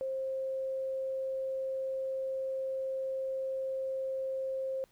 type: tone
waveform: sine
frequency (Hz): 530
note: C5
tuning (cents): +22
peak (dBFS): -32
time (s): 0.01-4.84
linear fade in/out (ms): 0
effects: pink hiss -68 dBFS RMS until 4.91 s